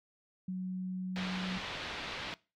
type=tone; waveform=sine; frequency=185 Hz; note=F#3; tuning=in tune; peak=-34 dBFS; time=0.48-1.58 s; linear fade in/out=5 ms
type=low-pass noise; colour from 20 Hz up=white; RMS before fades=-41 dBFS; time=1.16-2.34 s; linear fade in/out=0 ms; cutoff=3800 Hz; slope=24 dB/octave
effects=noise-tail reverb RT60 0.3 s tail -21 dB re dry